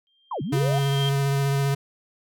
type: tone with exponential growth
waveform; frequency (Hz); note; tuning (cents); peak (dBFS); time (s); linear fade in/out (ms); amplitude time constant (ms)
sine; 3184; G7; +26; -26; 0.07-1.09; 0; 220
type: linear two-way sweep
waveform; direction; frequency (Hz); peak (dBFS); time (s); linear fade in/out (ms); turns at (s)
sine; down then up; 1108.7 to 122.5 to 745; -26; 0.31-0.79; 5; 0.42
type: tone with vibrato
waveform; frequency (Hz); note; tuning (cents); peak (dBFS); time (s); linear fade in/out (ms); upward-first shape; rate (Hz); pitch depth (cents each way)
square; 138.9; C#3; +4; -21; 0.52-1.75; 10; sine; 15; 14
effects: none